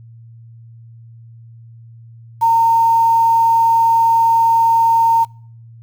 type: tone with quantisation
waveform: sine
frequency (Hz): 915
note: A#5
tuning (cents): -32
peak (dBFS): -9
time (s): 2.41-5.25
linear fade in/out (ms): 20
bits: 6
effects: noise-tail reverb RT60 0.5 s tail -25 dB re dry + added 115 Hz sine -37 dBFS peak until 5.82 s